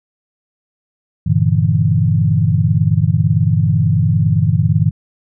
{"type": "chord", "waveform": "sine", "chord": "E half-diminished seventh", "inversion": "first", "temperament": "equal", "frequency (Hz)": [98, 116.54, 146.83, 164.81], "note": ["G2", "Bb2", "D3", "E3"], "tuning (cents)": [0, 0, 0, 0], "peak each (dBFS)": -16, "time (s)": [1.26, 4.91], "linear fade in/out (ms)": 10, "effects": []}